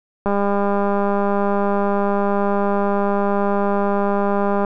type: click train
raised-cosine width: 1 ms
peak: -7 dBFS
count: 883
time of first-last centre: 0.26-4.648 s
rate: 201 Hz
effects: none